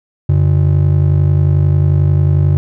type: ring-modulated tone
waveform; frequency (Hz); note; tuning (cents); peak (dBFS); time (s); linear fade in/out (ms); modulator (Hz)
triangle; 116.54; A#2; 0; -3; 0.29-2.57; 0; 25.6
effects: none